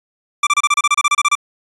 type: tone bursts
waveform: 25% pulse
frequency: 1174.7 Hz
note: D6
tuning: in tune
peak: -7 dBFS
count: 14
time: 0.43-1.353 s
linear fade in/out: 5 ms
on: 39 ms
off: 29 ms
effects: resampled to 24000 Hz